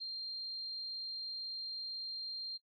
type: tone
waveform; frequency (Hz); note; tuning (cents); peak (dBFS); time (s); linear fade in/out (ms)
sine; 4186; C8; 0; -39; 0-2.58; 20
effects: noise-tail reverb RT60 0.1 s tail -19 dB re dry + AAC 48 kbps